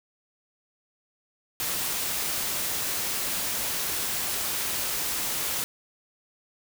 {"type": "noise", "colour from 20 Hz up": "white", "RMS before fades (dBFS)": -29, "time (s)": [1.6, 5.64], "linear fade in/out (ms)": 0, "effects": []}